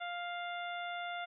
harmonic tone, 700 Hz, F5, 4 cents sharp, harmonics 1 / 2 / 3 / 4 / 5, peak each -40 / -43 / -46 / -52 / -49 dBFS, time 0-1.26 s, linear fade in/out 20 ms, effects none

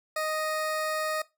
20% pulse tone, 622.3 Hz, D#5, in tune, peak -23 dBFS, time 0.16-1.22 s, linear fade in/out 5 ms, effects noise-tail reverb RT60 0.2 s tail -18 dB re dry

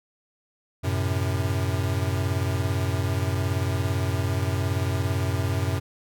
square chord, F# diminished, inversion none, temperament equal, 92.5 / 110 / 130.81 Hz, F#2 / A2 / C3, 0 / 0 / 0 cents, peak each -26 / -30 / -30 dBFS, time 0.83-5.8 s, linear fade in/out 20 ms, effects none

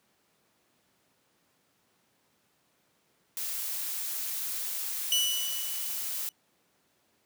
blue noise, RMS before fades -34 dBFS, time 3.37-6.29 s, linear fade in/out 0 ms
sawtooth tone with exponential decay, 2960 Hz, F#7, in tune, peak -19 dBFS, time 5.12-6.32 s, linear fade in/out 1 ms, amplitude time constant 260 ms
effects pink hiss -70 dBFS RMS until 7.25 s + high-pass 150 Hz 12 dB/octave

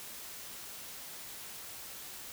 silence, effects white hiss -46 dBFS RMS until 2.32 s

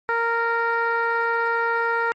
15% pulse tone with low-pass filter, 463.6 Hz, A#4, 10 cents flat, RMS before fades -22 dBFS, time 0.09-2.12 s, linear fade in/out 0 ms, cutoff 1600 Hz, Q 2, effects MP3 32 kbps

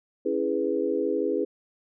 sine chord, C# minor seventh, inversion none, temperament equal, 277.2 / 329.6 / 415.3 / 493.9 Hz, C#4 / E4 / G#4 / B4, 0 / 0 / 0 / 0 cents, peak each -31 / -29 / -27 / -29 dBFS, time 0.25-1.45 s, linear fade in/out 10 ms, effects none

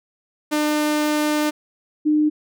sawtooth / sine tone pair in turn, 300.9 / 303 Hz, D4 / D#4, +42 / -46 cents, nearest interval unison, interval 12 cents, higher second, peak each -14 dBFS, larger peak neither, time 0.51-1.51 / 2.05-2.3 s, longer first, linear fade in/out 20 ms, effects none

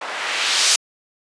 blue noise with low-pass filter sweep, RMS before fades -20 dBFS, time 0.01-0.76 s, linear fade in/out 5 ms, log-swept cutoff 1100 to 6600 Hz, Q 0.99, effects high-pass 400 Hz 12 dB/octave + resampled to 22050 Hz

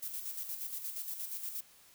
violet noise with tremolo, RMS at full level -39 dBFS, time 0.02-1.61 s, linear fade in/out 10 ms, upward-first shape square, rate 8.5 Hz, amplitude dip 50%, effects white hiss -61 dBFS RMS until 1.94 s

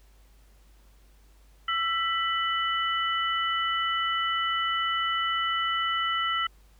sine tone cluster, 1333 / 1971 / 2987 Hz, E6 / B6 / F#7, +19 / -4 / +16 cents, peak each -27 / -31 / -30 dBFS, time 1.68-6.47 s, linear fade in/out 5 ms, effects added 50 Hz sine -54 dBFS peak until 6.79 s + pink hiss -64 dBFS RMS until 6.79 s

